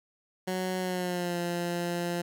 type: tone with pitch glide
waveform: 15% pulse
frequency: 185 to 173.61 Hz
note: F#3 to F3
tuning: 0 to -10 cents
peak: -23 dBFS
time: 0.47-2.22 s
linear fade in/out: 10 ms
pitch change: -110 cents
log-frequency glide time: 0.79-1.38 s
effects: none